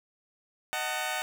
15% pulse chord, D# diminished, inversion none, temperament just, 622.3 / 746.7 / 896 Hz, D#5 / F#5 / A5, 0 / +16 / +31 cents, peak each -30 / -26 / -30 dBFS, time 0.73-1.22 s, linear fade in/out 0 ms, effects none

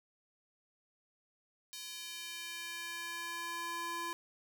square tone with high-pass filter sweep, 340 Hz, F4, 46 cents flat, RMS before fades -42 dBFS, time 1.73-4.13 s, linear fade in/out 0 ms, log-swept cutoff 3900 to 780 Hz, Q 1.3, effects none

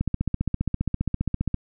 click train, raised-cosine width 5 ms, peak -11 dBFS, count 24, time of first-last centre 0.01-1.543 s, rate 15 Hz, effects none

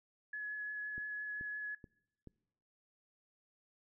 sine tone with vibrato, 1696 Hz, G#6, 36 cents sharp, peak -39 dBFS, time 0.33-1.75 s, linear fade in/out 5 ms, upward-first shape triangle, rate 5.8 Hz, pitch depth 12 cents each way
click train, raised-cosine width 3 ms, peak -38 dBFS, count 4, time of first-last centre 0.98-2.273 s, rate 2.32 Hz
effects noise-tail reverb RT60 0.9 s tail -24 dB re dry

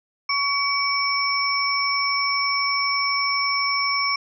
sine tone cluster, 1122 / 2272 / 5390 Hz, C#6 / C#7 / E8, +21 / +42 / +38 cents, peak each -24 dBFS, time 0.29-4.16 s, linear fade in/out 5 ms, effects none

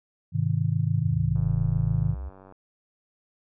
sine chord, Ab major, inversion none, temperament equal with one note detuned, 103.83 / 130.81 / 157.83 Hz, Ab2 / C3 / Eb3, 0 / 0 / +25 cents, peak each -26 dBFS, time 0.32-2.16 s, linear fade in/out 50 ms
sine exponential two-way sweep, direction down then up, 110 to 38.89 to 70.6 Hz, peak -31 dBFS, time 0.92-2.3 s, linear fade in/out 20 ms, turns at 1.64 s
click train, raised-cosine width 1 ms, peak -35 dBFS, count 112, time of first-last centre 1.36-2.524 s, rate 95.4 Hz
effects none

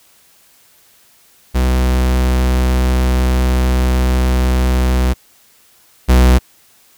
45% pulse tone pair in turn, 63.2 / 62.92 Hz, B1 / B1, +41 / +33 cents, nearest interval unison, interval 8 cents, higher first, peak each -11 / -6 dBFS, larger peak second, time 1.54-5.14 / 6.08-6.39 s, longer first, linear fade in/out 20 ms, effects white hiss -50 dBFS RMS until 6.97 s

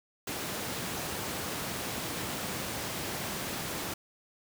pink high-pass noise, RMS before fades -36 dBFS, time 0.27-3.94 s, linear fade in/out 5 ms, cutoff 110 Hz, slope 12 dB/octave, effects none

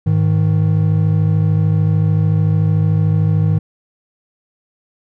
triangle tone pair together, 103.83 / 157.33 Hz, G#2 / D#3, 0 / +20 cents, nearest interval perfect fifth, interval 720 cents, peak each -12 dBFS, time 0.06-3.59 s, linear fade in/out 10 ms, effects none

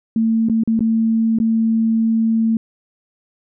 sine tone with dropouts, 224.7 Hz, A3, 37 cents sharp, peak -13 dBFS, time 0.16-2.57 s, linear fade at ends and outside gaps 2 ms, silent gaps 0.487-0.497 / 0.636-0.675 / 0.793-0.806 / 1.387-1.4 s, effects none

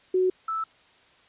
sine tone pair in turn, 370 / 1314.8 Hz, F#4 / E6, 0 / -5 cents, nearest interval octave + minor seventh, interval 2195 cents, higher second, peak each -19 / -26 dBFS, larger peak first, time 0.14-0.3 / 0.48-0.64 s, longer neither, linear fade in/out 5 ms, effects white hiss -58 dBFS RMS until 1.28 s + resampled to 8000 Hz

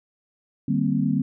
sine chord, C minor seventh, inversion first, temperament equal with one note detuned, 151.75 / 196 / 233.1 / 261.6 Hz, Eb3 / G3 / Bb3 / C4, -43 / 0 / 0 / 0 cents, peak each -25 dBFS, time 0.68-1.22 s, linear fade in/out 5 ms, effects none

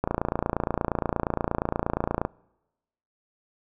click train, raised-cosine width 1 ms, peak -10 dBFS, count 64, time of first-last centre 0.04-2.251 s, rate 28.5 Hz, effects noise-tail reverb RT60 1.0 s tail -26 dB re dry

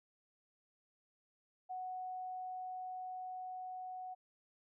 sine tone with level ramp, 740 Hz, F#5, in tune, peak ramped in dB -40 to -43 dBFS, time 1.69-4.15 s, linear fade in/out 20 ms, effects none

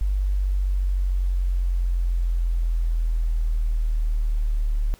sine exponential sweep, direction down, 49 to 36.72 Hz, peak -19 dBFS, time 0.01-4.94 s, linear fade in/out 0 ms, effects pink hiss -53 dBFS RMS until 4.99 s

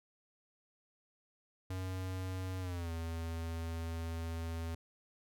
square tone with pitch glide, 93.2 to 82.55 Hz, F#2 to E2, +13 to +3 cents, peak -38 dBFS, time 1.7-4.75 s, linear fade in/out 5 ms, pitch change -210 cents, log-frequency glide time 2.6-2.91 s, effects none

